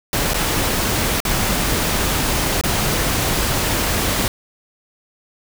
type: noise with dropouts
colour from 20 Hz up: pink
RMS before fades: -19 dBFS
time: 0.13-4.28 s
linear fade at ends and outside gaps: 1 ms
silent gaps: 0.335-0.343 / 1.203-1.251 / 2.612-2.637 s
effects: none